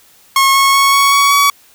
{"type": "tone with pitch steps", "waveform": "sawtooth", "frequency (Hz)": [1087, 1095.8, 1104.7, 1113.7, 1122.7, 1131.9], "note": ["C#6", "C#6", "C#6", "C#6", "C#6", "C#6"], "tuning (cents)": [-34, -20, -6, 8, 22, 36], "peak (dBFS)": -4, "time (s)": [0.36, 1.5], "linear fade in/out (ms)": 2, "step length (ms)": 190, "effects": ["white hiss -47 dBFS RMS until 1.74 s"]}